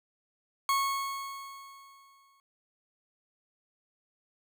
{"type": "tone with exponential decay", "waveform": "40% pulse", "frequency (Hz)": 1099, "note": "C#6", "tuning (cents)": -15, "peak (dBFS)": -23, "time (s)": [0.69, 2.4], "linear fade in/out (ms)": 1, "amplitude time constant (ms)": 370, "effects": []}